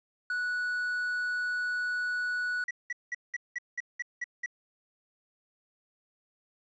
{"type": "tone", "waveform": "triangle", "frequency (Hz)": 1473, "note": "F#6", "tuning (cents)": -8, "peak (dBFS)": -27, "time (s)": [0.3, 2.64], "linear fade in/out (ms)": 2}
{"type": "tone bursts", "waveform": "triangle", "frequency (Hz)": 1942, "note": "B6", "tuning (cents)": -30, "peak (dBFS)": -29, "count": 9, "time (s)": [2.68, 4.461], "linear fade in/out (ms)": 5, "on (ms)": 29, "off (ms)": 190}
{"effects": ["resampled to 16000 Hz", "11-bit"]}